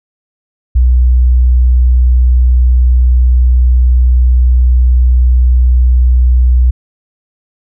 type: tone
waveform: sine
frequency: 61.9 Hz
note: B1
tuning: 5 cents sharp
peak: -4 dBFS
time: 0.75-6.71 s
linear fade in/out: 10 ms
effects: none